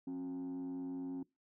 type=tone with frequency modulation; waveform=sine; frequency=270 Hz; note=C#4; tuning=45 cents flat; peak=-36 dBFS; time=0.07-1.23 s; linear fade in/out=5 ms; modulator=94.5 Hz; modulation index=0.43; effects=noise-tail reverb RT60 0.2 s tail -22 dB re dry + tanh soft clip ceiling -38 dBFS